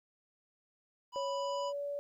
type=harmonic tone; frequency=987.8 Hz; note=B5; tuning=in tune; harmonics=1 / 3 / 5 / 7; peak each=-37 / -47 / -51 / -54 dBFS; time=1.12-1.73 s; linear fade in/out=50 ms
type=tone with pitch glide; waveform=sine; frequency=554.4 to 572.3 Hz; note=C#5 to D5; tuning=0 to -45 cents; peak=-35 dBFS; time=1.16-1.99 s; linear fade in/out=0 ms; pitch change=+55 cents; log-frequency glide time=1.28-1.83 s
effects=12-bit